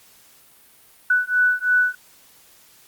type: beating tone pair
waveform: sine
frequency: 1485 / 1488 Hz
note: F#6 / F#6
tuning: +6 / +9 cents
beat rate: 3 Hz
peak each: -19 dBFS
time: 1.1-1.95 s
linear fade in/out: 5 ms
effects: white hiss -52 dBFS RMS until 2.87 s + Opus 48 kbps